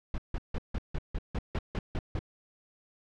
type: noise bursts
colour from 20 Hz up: brown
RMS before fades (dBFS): -31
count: 11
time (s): 0.14-2.191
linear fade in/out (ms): 2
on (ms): 41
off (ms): 160
effects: low-pass 4000 Hz 12 dB/octave